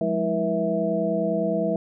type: tone cluster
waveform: sine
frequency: 178 / 207.8 / 323.9 / 482 / 654 Hz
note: F3 / G#3 / E4 / B4 / E5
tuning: +33 / +1 / -30 / -42 / -14 cents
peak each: -29 / -28 / -29 / -28 / -25 dBFS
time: 0.01-1.76 s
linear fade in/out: 2 ms
effects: none